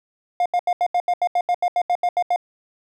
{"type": "tone bursts", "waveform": "triangle", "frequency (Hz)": 710, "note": "F5", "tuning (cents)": 28, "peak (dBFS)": -14, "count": 15, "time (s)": [0.4, 2.361], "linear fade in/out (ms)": 2, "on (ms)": 57, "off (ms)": 79, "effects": []}